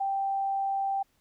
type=tone; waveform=sine; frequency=784 Hz; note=G5; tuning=in tune; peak=-26 dBFS; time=0-1.03 s; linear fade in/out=10 ms; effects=pink hiss -70 dBFS RMS until 1.2 s